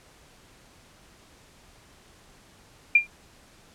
sine tone with exponential decay, 2394 Hz, D7, 33 cents sharp, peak -10 dBFS, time 2.95-3.07 s, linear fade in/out 5 ms, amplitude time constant 26 ms, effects pink hiss -55 dBFS RMS until 3.74 s + low-pass 10000 Hz 12 dB/octave

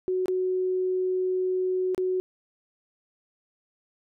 sine tone with dropouts, 370 Hz, F#4, in tune, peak -23 dBFS, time 0.08-2.2 s, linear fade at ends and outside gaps 0 ms, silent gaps 0.258-0.282 / 1.947-1.979 s, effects none

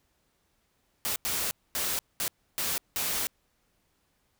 white noise bursts at uneven times, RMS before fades -30 dBFS, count 6, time 1.05-1.16 / 1.25-1.51 / 1.75-1.99 / 2.2-2.28 / 2.58-2.78 / 2.96-3.27 s, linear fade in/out 0 ms, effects pink hiss -72 dBFS RMS until 4.39 s

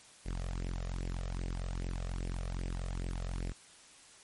sawtooth tone with flanger, 44.22 Hz, F1, 22 cents sharp, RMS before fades -37 dBFS, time 0.25-3.53 s, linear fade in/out 20 ms, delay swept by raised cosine 0.37 to 1.67 ms, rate 2.5 Hz, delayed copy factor +0.75, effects white hiss -57 dBFS RMS until 4.23 s + MP3 48 kbps

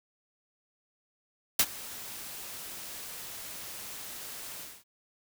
white noise with ADSR envelope, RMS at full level -21 dBFS, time 1.59-4.84 s, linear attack 5 ms, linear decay 55 ms, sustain -21 dB, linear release 240 ms, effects none

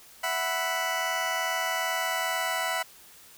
20% pulse chord, E suspended second, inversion none, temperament just, 659.3 / 741.7 / 988.9 Hz, E5 / F#5 / B5, 0 / +4 / +2 cents, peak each -27 dBFS, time 0.23-2.83 s, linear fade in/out 10 ms, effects white hiss -52 dBFS RMS until 3.37 s

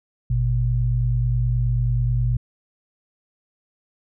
sine tone pair together, 51.83 / 121.2 Hz, G#1 / B2, -3 / -32 cents, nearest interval octave + minor third, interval 1471 cents, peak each -22 / -19 dBFS, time 0.3-2.37 s, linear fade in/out 5 ms, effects none

